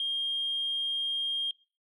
sine tone, 3220 Hz, G7, 46 cents sharp, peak -27 dBFS, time 0-1.51 s, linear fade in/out 2 ms, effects noise-tail reverb RT60 0.4 s tail -24 dB re dry + tanh soft clip ceiling -23 dBFS

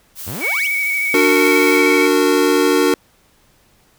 blue noise, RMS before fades -30 dBFS, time 0.15-1.81 s, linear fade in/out 50 ms
sawtooth exponential sweep, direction up, 74.3 to 3610 Hz, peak -22 dBFS, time 0.26-0.68 s, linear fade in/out 20 ms
sine tone with vibrato, 2252 Hz, C#7, 27 cents sharp, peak -16 dBFS, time 0.4-2.09 s, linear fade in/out 50 ms, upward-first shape square, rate 13 Hz, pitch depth 22 cents each way
square chord, D augmented, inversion none, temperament just, 293.7 / 367.1 / 458.9 Hz, D4 / F#4 / A#4, 0 / -14 / -27 cents, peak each -17 dBFS, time 1.14-2.94 s, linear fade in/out 2 ms
effects pink hiss -55 dBFS RMS until 3.98 s

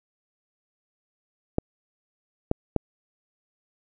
clicks, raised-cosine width 2 ms, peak -8 dBFS, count 3, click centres 1.584 / 2.514 / 2.763 s, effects none

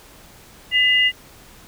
sine tone pair together, 2006 / 2834 Hz, B6 / F7, +26 / +25 cents, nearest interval tritone, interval 599 cents, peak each -16 dBFS, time 0.71-1.12 s, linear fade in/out 50 ms, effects pink hiss -46 dBFS RMS until 1.67 s

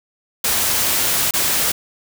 white noise with dropouts, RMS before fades -18 dBFS, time 0.44-1.72 s, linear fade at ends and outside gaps 5 ms, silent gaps 1.31-1.337 s, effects none

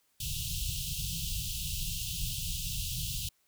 pink band-stop noise, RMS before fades -35 dBFS, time 0.2-3.29 s, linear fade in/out 5 ms, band 170 to 2700 Hz, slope 96 dB/octave, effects white hiss -72 dBFS RMS until 3.47 s

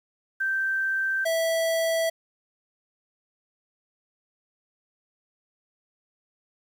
sine / square tone pair in turn, 1561 / 656.3 Hz, G6 / E5, -8 / -8 cents, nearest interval octave + minor third, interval 1500 cents, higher first, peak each -23 dBFS, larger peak neither, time 0.4-1.25 / 1.25-2.1 s, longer neither, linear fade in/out 10 ms, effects 9-bit

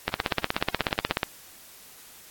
click train, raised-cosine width 0.3 ms, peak -6 dBFS, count 20, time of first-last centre 0.08-1.232 s, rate 16.5 Hz, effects white hiss -49 dBFS RMS until 2.3 s + AAC 64 kbps

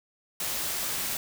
white noise, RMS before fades -31 dBFS, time 0.4-1.17 s, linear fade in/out 2 ms, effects none

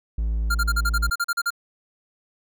triangle tone, 55 Hz, A1, in tune, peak -19 dBFS, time 0.18-1.1 s, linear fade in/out 5 ms
square tone bursts, 1396.9 Hz, F6, in tune, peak -21 dBFS, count 12, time 0.5-1.505 s, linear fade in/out 10 ms, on 48 ms, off 39 ms
effects none

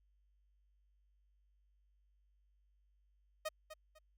sawtooth tone with echo, 622.3 Hz, D#5, in tune, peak -33 dBFS, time 3.45-3.49 s, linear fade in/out 10 ms, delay 250 ms, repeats 2, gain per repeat -11 dB, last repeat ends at 3.99 s, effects added 50 Hz sine -70 dBFS peak until 4.17 s

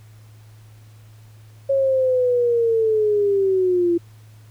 sine linear sweep, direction down, 550 to 338.2 Hz, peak -15 dBFS, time 1.69-3.98 s, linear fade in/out 10 ms, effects added 108 Hz sine -43 dBFS peak until 4.5 s + pink hiss -56 dBFS RMS until 4.5 s

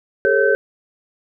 sine tone cluster, 404.9 / 447.5 / 549 / 1538 Hz, G#4 / A4 / C#5 / G6, -44 / +29 / -17 / -33 cents, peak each -18 dBFS, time 0.25-0.55 s, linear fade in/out 0 ms, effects none

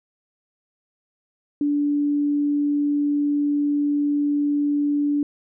sine tone, 290.4 Hz, D4, 19 cents flat, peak -18 dBFS, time 1.61-5.23 s, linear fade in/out 2 ms, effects none

